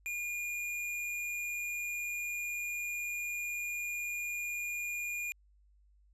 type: tone with hard clipping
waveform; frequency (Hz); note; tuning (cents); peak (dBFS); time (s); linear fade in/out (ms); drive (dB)
sine; 2426; D#7; -44; -36; 0.06-5.32; 0; 16
effects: added 50 Hz sine -62 dBFS peak until 6.13 s + resampled to 32000 Hz

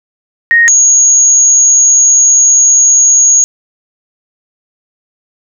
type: tone pair in turn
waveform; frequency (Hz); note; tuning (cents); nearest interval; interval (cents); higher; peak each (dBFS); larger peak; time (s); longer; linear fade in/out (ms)
sine; 1864.7 / 6645; A#6 / G#8; 0 / 0; octave + minor seventh; 2200; second; -3; neither; 0.51-0.68 / 0.68-3.44; second; 0
effects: none

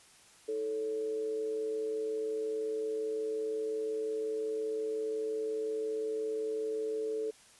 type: tone with amplitude modulation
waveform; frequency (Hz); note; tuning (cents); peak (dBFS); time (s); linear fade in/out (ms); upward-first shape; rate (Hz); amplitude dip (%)
sine; 437.2; A4; -11; -29; 0.48-7.31; 10; sine; 120; 55
effects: white hiss -59 dBFS RMS until 7.59 s + resampled to 24000 Hz

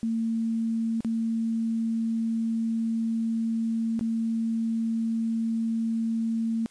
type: tone with dropouts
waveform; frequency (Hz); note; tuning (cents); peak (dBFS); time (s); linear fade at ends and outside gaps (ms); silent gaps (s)
sine; 226.5; A#3; -50; -24; 0.03-6.66; 0; 1.006-1.047 / 3.993-4.01
effects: white hiss -57 dBFS RMS until 6.7 s + resampled to 22050 Hz

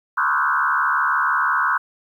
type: tone with frequency modulation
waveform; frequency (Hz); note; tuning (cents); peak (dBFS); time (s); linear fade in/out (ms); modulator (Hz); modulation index
sine; 1277; D#6; +45; -16; 0.17-1.78; 10; 72.9; 3.9
effects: 9-bit

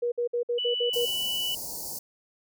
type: tone bursts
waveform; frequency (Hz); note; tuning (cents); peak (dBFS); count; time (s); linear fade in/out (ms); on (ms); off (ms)
sine; 479.5; A#4; +49; -24; 7; 0.02-1.056; 10; 100; 56
type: tone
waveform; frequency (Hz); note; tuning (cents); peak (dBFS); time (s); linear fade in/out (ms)
sine; 2965; F#7; +3; -27; 0.58-1.55; 5
type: band-stop noise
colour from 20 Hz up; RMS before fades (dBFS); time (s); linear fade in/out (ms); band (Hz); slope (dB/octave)
white; -36; 0.93-1.99; 5; 960 to 4400; 96
effects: none

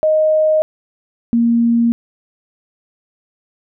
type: tone pair in turn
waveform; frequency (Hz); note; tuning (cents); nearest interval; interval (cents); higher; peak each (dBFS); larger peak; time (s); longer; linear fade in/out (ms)
sine; 622.3 / 233.7; D#5 / A#3; 0 / +5; octave + perfect fourth; 1695; first; -10; neither; 0.03-0.62 / 1.33-1.92; neither; 0
effects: none

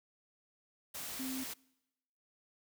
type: tone in noise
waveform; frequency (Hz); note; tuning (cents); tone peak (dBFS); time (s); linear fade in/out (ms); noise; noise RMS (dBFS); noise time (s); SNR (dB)
sine; 261.7; C4; 0; -38; 1.19-1.44; 10; white; -43; 0.94-1.54; +2
effects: noise-tail reverb RT60 0.9 s tail -24 dB re dry

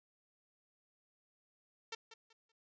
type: tone with echo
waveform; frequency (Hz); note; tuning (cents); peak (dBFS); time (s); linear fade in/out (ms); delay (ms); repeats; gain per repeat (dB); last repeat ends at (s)
5% pulse; 451.2; A4; +44; -29; 1.92-1.95; 5; 190; 3; -12; 2.52
effects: resampled to 16000 Hz

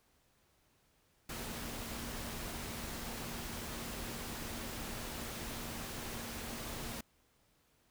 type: tone in noise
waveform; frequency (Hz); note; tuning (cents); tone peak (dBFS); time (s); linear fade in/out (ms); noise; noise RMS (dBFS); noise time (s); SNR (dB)
sine; 233.1; A#3; 0; -50; 1.29-7.01; 5; pink; -43; 1.29-7.01; -10
effects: pink hiss -72 dBFS RMS until 7.9 s

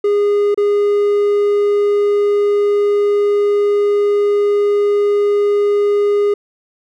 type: tone with dropouts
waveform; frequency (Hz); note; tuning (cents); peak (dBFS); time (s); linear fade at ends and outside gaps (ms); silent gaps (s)
triangle; 409.9; G#4; -23; -9; 0.04-6.34; 5; 0.545-0.575
effects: none

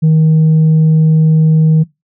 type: tone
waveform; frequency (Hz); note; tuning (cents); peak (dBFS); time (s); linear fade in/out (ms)
sine; 157.8; D#3; +25; -3; 0.02-1.84; 20
effects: noise-tail reverb RT60 0.2 s tail -22 dB re dry + tanh soft clip ceiling -4 dBFS

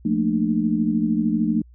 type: chord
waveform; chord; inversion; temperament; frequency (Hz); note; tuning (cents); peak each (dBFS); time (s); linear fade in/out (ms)
sine; Bb major seventh; second; equal with one note detuned; 174.61 / 220 / 233.1 / 301.1; F3 / A3 / Bb3 / D4; 0 / 0 / 0 / +43; -26 / -21 / -25 / -24; 0.05-1.62; 5
effects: added 60 Hz sine -45 dBFS peak until 1.74 s

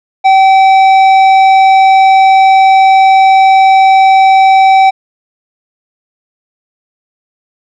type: tone with tanh clipping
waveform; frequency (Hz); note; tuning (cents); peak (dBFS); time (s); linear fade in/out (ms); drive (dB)
sine; 769; G5; -33; -4; 0.24-4.91; 20; 10
effects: none

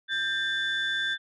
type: tone cluster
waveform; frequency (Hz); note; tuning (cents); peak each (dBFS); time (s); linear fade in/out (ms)
sine; 1584 / 1787 / 3508; G6 / A6 / A7; +18 / +26 / -6; -27 / -34 / -29; 0.08-1.18; 50
effects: tanh soft clip ceiling -20 dBFS

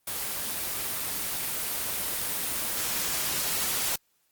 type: noise with level ramp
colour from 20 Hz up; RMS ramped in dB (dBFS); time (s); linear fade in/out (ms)
white; -32 to -28; 0.07-3.96; 5
effects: white hiss -71 dBFS RMS until 4.31 s + Opus 24 kbps

